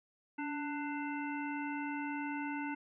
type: harmonic tone with a mistuned harmonic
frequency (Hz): 296.9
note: D4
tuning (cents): +19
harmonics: 1 / 3 / 5 / 7 / 9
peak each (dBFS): -38 / -42 / -45 / -47 / -49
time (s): 0.38-2.75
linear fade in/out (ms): 10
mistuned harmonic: 1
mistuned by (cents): -57
effects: none